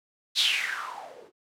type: noise with low-pass filter sweep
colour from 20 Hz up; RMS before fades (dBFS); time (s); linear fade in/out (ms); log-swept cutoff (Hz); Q
violet; -29; 0.35-1.32; 50; 4100 to 350; 6.3
effects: none